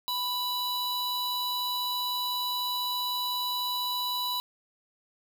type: tone pair together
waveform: square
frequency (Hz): 987 / 3945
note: B5 / B7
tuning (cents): -1 / -3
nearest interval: 2 octaves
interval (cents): 2398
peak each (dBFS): -33 / -31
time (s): 0.08-4.4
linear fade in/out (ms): 0
effects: none